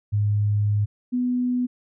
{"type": "tone pair in turn", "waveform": "sine", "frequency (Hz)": [103.83, 248], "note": ["G#2", "B3"], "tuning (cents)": [0, 7], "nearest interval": "octave + minor third", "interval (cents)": 1507, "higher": "second", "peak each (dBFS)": [-18, -20], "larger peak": "first", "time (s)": [[0.12, 0.86], [1.12, 1.67]], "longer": "first", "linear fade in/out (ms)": 20, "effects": []}